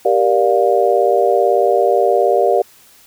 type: chord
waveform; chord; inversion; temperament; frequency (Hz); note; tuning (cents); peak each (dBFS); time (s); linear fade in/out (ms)
sine; G minor seventh; none; just; 392 / 470.4 / 588 / 705.6; G4 / Bb4 / D5 / F5; 0 / +16 / +2 / +18; -16; 0.05-2.62; 5
effects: white hiss -47 dBFS RMS until 3.06 s